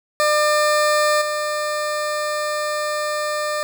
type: tone with level steps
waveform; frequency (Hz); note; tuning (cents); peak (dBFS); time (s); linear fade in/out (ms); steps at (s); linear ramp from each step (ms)
20% pulse; 600; D5; +37; -10 / -16; 0.2-3.63; 0; 1.21; 10
effects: none